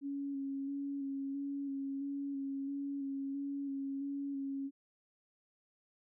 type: tone with vibrato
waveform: sine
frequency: 277.2 Hz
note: C#4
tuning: in tune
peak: -36 dBFS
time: 0.01-4.71 s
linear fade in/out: 50 ms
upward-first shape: square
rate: 1.5 Hz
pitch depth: 18 cents each way
effects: none